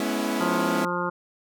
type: chord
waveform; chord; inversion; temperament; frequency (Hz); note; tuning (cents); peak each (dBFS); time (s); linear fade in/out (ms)
sawtooth; C# minor seventh; second; equal with one note detuned; 212.3 / 246.9 / 277.2 / 329.6; G#3 / B3 / C#4 / E4; +38 / 0 / 0 / 0; -26; 0-0.85; 2
type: harmonic tone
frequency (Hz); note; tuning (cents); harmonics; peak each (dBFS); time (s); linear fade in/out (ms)
176.5; F3; +19; 1 / 2 / 3 / 5 / 6 / 7 / 8; -32 / -32 / -32 / -32 / -32 / -32 / -32; 0.4-1.1; 10
effects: none